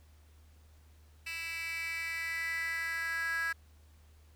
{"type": "tone with high-pass filter sweep", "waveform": "10% pulse", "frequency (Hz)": 329.6, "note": "E4", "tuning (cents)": 0, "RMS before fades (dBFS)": -36, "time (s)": [1.26, 3.53], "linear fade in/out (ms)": 10, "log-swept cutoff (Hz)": [2600, 1600], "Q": 6.6, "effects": ["added 76 Hz sine -57 dBFS peak until 4.35 s", "pink hiss -68 dBFS RMS until 4.35 s"]}